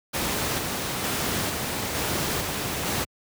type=noise with tremolo; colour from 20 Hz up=pink; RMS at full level=-26 dBFS; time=0.13-3.05 s; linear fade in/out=20 ms; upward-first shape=square; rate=1.1 Hz; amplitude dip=25%; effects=high-pass 80 Hz 12 dB/octave